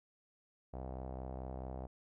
sawtooth tone with low-pass filter, 64.6 Hz, C2, 21 cents flat, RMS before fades -44 dBFS, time 0.73-1.87 s, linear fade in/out 10 ms, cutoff 710 Hz, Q 3.1, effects none

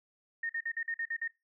sine tone bursts, 1839 Hz, A#6, 24 cents flat, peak -32 dBFS, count 8, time 0.43-1.278 s, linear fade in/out 5 ms, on 64 ms, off 48 ms, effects noise-tail reverb RT60 0.2 s tail -17 dB re dry

